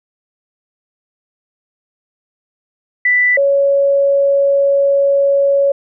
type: tone pair in turn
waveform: sine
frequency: 1980 / 557.9 Hz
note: B6 / C#5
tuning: +4 / +11 cents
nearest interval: octave + minor seventh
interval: 2193 cents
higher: first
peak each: -9 dBFS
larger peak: neither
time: 3.05-3.37 / 3.37-5.72 s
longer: second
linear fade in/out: 5 ms
effects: none